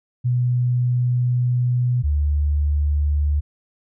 sine tone pair in turn, 123.47 / 73.42 Hz, B2 / D2, 0 / 0 cents, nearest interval major sixth, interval 900 cents, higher first, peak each -16 dBFS, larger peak neither, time 0.24-2.03 / 2.03-3.41 s, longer first, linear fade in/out 20 ms, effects none

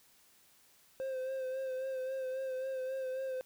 triangle tone with vibrato, 523.3 Hz, C5, in tune, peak -33 dBFS, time 1-3.41 s, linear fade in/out 0 ms, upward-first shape sine, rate 3.7 Hz, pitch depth 32 cents each way, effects white hiss -65 dBFS RMS until 3.45 s

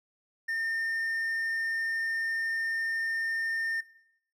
triangle tone, 1814 Hz, A#6, 48 cents flat, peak -27 dBFS, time 0.48-3.81 s, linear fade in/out 10 ms, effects noise-tail reverb RT60 0.8 s tail -18 dB re dry

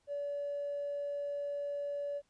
triangle tone with tanh clipping, 573 Hz, D5, 43 cents flat, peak -34 dBFS, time 0.07-2.22 s, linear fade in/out 50 ms, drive 1 dB, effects pink hiss -75 dBFS RMS until 2.29 s + resampled to 22050 Hz

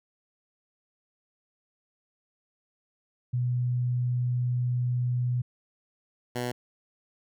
sine / 10% pulse tone pair in turn, 123.47 / 122.93 Hz, B2 / B2, 0 / -8 cents, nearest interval unison, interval 8 cents, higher first, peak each -24 / -21 dBFS, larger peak second, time 3.33-5.42 / 6.35-6.52 s, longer first, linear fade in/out 10 ms, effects none

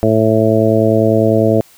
harmonic tone, 110 Hz, A2, in tune, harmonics 1 / 2 / 3 / 4 / 5 / 6, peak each -16 / -16 / -16 / -16 / -16 / -16 dBFS, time 0.03-1.61 s, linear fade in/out 0 ms, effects white hiss -46 dBFS RMS until 1.77 s

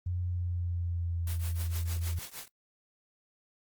sine tone with pitch glide, 89 to 84.3 Hz, F2 to E2, +33 to +39 cents, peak -30 dBFS, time 0.06-2.19 s, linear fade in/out 5 ms, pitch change -94 cents, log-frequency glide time 0.24-1.37 s
white noise with tremolo, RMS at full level -40 dBFS, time 1.27-2.48 s, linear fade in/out 2 ms, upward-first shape triangle, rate 6.5 Hz, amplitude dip 95%
effects noise-tail reverb RT60 0.1 s tail -22 dB re dry + Opus 32 kbps

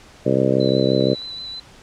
harmonic tone, 65.8 Hz, C2, 10 cents sharp, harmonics 2 / 3 / 4 / 5 / 6 / 7 / 8 / 9, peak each -23 / -23 / -23 / -23 / -23 / -23 / -23 / -23 dBFS, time 0.25-1.15 s, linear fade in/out 20 ms
sine tone with vibrato, 3996 Hz, B7, 20 cents sharp, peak -29 dBFS, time 0.6-1.6 s, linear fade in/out 5 ms, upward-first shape square, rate 6.4 Hz, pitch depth 17 cents each way
click train, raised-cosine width 0.5 ms, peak -30 dBFS, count 6, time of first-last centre 0.69-1.218 s, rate 9.47 Hz
effects pink hiss -46 dBFS RMS until 1.82 s + low-pass 7000 Hz 12 dB/octave

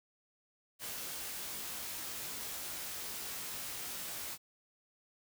white noise with comb filter, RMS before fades -42 dBFS, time 0.79-4.38 s, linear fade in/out 50 ms, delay 19 ms, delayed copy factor +0.6, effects none

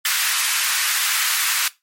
pink high-pass noise, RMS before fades -20 dBFS, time 0.05-1.68 s, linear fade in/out 2 ms, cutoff 1300 Hz, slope 24 dB/octave, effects noise-tail reverb RT60 0.2 s tail -18 dB re dry + MP3 64 kbps

